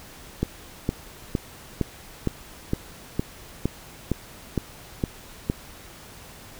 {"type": "click train", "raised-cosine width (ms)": 3, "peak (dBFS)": -9, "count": 12, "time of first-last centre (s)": [0.43, 5.499], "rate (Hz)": 2.17, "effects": ["pink hiss -45 dBFS RMS until 6.59 s"]}